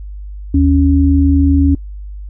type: tone pair together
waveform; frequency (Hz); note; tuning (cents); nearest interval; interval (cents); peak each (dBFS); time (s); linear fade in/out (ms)
sine; 77.78 / 277.2; D#2 / C#4; 0 / 0; octave + minor seventh; 2200; -10; 0.54-1.75; 5
effects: noise-tail reverb RT60 0.1 s tail -25 dB re dry + added 50 Hz sine -25 dBFS peak until 2.29 s